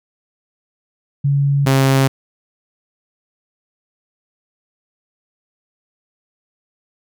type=tone pair in turn; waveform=sine / sawtooth; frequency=140.7 / 134.68 Hz; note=C#3 / C#3; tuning=+26 / -50 cents; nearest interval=minor second; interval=76 cents; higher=first; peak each=-12 / -7 dBFS; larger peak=second; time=1.24-1.66 / 1.66-2.08 s; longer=neither; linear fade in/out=10 ms; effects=none